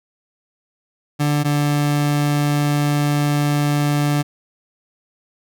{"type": "tone pair in turn", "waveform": "30% pulse", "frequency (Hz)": [146.83, 146.11], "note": ["D3", "D3"], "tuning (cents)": [0, -9], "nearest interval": "unison", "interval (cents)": 9, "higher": "first", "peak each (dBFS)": -13, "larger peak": "neither", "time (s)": [[1.19, 1.44], [1.44, 4.23]], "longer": "second", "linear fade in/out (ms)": 20, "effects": []}